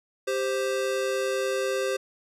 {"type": "tone pair together", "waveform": "square", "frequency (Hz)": [393.1, 523.3], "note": ["G4", "C5"], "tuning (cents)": [5, 0], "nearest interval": "perfect fourth", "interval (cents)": 495, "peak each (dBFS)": [-29, -28], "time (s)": [0.27, 1.97], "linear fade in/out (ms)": 10, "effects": ["low-pass 11000 Hz 12 dB/octave"]}